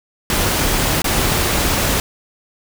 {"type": "noise with dropouts", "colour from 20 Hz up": "pink", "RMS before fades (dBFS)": -17, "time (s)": [0.3, 2], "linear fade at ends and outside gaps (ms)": 1, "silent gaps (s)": [1.019, 1.043], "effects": []}